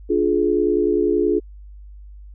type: chord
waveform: sine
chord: D diminished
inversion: none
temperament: just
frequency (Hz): 293.7 / 352.4 / 422.9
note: D4 / F4 / Ab4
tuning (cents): 0 / +16 / +31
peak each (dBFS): -22 / -19 / -19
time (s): 0.09-1.4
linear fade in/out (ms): 20
effects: added 50 Hz sine -37 dBFS peak until 2.34 s

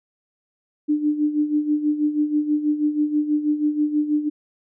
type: tone with tremolo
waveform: sine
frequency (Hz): 299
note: D4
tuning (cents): +31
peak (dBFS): -15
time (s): 0.88-4.3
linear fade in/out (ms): 20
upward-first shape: sine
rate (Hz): 6.2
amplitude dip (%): 70
effects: none

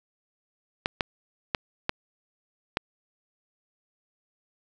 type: clicks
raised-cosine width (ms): 0.3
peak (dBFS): -8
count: 5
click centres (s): 0.859 / 1.008 / 1.548 / 1.894 / 2.771
effects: none

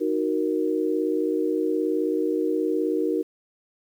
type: chord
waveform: sine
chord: D# minor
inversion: none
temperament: equal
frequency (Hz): 311.1 / 370 / 466.2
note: D#4 / F#4 / A#4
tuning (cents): 0 / 0 / 0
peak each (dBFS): -25 / -26 / -26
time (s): 0-3.23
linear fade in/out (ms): 20
effects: 9-bit

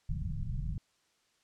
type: low-pass noise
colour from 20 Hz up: pink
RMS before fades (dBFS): -35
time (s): 0.09-0.78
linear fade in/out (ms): 2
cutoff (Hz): 180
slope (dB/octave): 48
effects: white hiss -72 dBFS RMS until 1.43 s + low-pass 7000 Hz 12 dB/octave

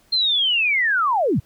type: linear sweep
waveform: sine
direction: down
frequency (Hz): 4212 to 79.1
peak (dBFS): -16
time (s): 0.12-1.4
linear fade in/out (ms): 10
effects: pink hiss -58 dBFS RMS until 1.45 s

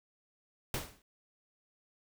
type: noise with exponential decay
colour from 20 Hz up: pink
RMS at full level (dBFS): -32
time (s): 0.74-1.02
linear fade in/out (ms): 2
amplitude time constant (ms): 60
effects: none

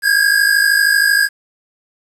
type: tone pair together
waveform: square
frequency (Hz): 1608.3 / 1661.2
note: G6 / G#6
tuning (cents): +44 / 0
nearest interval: minor second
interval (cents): 56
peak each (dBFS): -14 / -14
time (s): 0.02-1.29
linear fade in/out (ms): 50
effects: resampled to 32000 Hz + 7-bit

